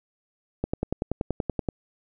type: click train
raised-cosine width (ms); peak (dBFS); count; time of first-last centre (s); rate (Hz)
2; -12; 12; 0.64-1.688; 10.5
effects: none